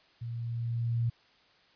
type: tone with level ramp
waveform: sine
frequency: 117.2 Hz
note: A#2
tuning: 10 cents sharp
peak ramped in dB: -35 to -25 dBFS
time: 0.21-1.1 s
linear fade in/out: 10 ms
effects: white hiss -63 dBFS RMS until 1.75 s + resampled to 11025 Hz